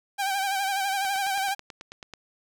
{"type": "tone with vibrato", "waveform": "sawtooth", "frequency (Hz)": 784, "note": "G5", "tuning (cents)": 0, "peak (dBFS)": -21, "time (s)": [0.18, 1.55], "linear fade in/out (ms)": 20, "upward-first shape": "sine", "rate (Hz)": 12, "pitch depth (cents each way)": 52}
{"type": "click train", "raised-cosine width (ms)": 0.2, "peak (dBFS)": -23, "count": 11, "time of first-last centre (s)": [1.05, 2.137], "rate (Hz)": 9.2}
{"effects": []}